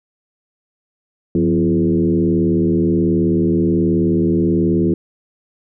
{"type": "tone with frequency modulation", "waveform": "sine", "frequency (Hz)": 260.4, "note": "C4", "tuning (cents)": -8, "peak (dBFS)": -12, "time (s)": [1.35, 4.94], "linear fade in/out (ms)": 2, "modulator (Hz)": 78.7, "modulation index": 1.7, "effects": []}